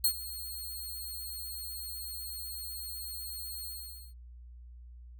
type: tone with ADSR envelope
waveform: 5% pulse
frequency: 4277 Hz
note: C8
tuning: 37 cents sharp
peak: -15 dBFS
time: 0.04-4.14 s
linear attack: 7 ms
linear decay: 80 ms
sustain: -17 dB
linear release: 470 ms
effects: added 60 Hz sine -47 dBFS peak until 5.19 s